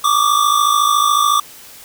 square tone pair together, 1146.1 / 1200 Hz, D6 / D6, -43 / +37 cents, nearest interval minor second, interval 80 cents, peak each -15 dBFS, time 0.04-1.4 s, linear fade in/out 5 ms, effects white hiss -39 dBFS RMS until 1.84 s

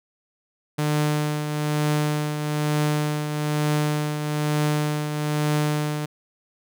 sawtooth tone with tremolo, 150 Hz, D3, 37 cents sharp, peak -15 dBFS, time 0.78-6.06 s, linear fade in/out 10 ms, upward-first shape triangle, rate 1.1 Hz, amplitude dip 55%, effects none

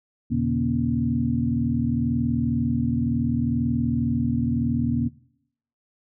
sine tone cluster, 84.5 / 123.2 / 145.2 / 238 / 278.7 Hz, E2 / B2 / D3 / A#3 / C#4, +43 / -4 / -19 / +36 / +9 cents, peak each -30 / -28 / -29 / -23 / -30 dBFS, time 0.3-5.09 s, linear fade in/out 20 ms, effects noise-tail reverb RT60 0.7 s tail -20 dB re dry

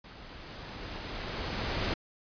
pink noise with level ramp, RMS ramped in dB -49 to -30 dBFS, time 0.04-1.94 s, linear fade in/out 5 ms, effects resampled to 11025 Hz

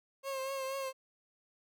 30% pulse tone with vibrato, 537 Hz, C5, 45 cents sharp, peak -33 dBFS, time 0.23-0.93 s, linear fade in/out 50 ms, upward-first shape triangle, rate 4.2 Hz, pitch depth 42 cents each way, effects none

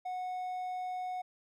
triangle tone, 734 Hz, F#5, 14 cents flat, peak -33 dBFS, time 0.05-1.22 s, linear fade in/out 10 ms, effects none

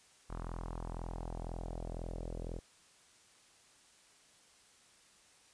sawtooth tone with low-pass filter sweep, 42 Hz, E1, 33 cents sharp, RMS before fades -42 dBFS, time 0.29-2.6 s, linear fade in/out 20 ms, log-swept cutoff 1200 to 500 Hz, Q 2.5, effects white hiss -64 dBFS RMS until 5.53 s + resampled to 22050 Hz

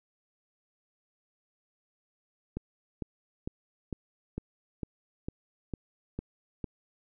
click train, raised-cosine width 3 ms, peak -21 dBFS, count 10, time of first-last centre 2.57-6.642 s, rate 2.21 Hz, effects none

